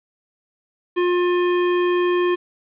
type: tone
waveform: square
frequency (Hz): 355.2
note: F4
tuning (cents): +29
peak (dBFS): -17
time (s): 0.96-2.36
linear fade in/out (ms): 20
effects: resampled to 8000 Hz + 8-bit